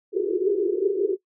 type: band-pass noise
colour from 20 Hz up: pink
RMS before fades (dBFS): -23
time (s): 0.12-1.17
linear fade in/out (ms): 50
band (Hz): 360 to 430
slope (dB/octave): 96
effects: noise-tail reverb RT60 0.1 s tail -21 dB re dry